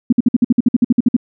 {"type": "tone bursts", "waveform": "sine", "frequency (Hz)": 240, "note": "B3", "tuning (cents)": -49, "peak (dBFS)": -6, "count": 14, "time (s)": [0.1, 1.166], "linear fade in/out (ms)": 5, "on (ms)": 26, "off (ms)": 54, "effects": []}